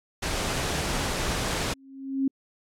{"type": "noise", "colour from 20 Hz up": "pink", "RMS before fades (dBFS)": -28, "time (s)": [0.22, 1.74], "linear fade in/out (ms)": 10}
{"type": "tone with exponential growth", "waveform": "sine", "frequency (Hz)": 270, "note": "C#4", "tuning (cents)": -45, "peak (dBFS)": -19, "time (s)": [1.68, 2.28], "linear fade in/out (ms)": 5, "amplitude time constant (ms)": 130}
{"effects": ["low-pass 9000 Hz 12 dB/octave", "AAC 64 kbps"]}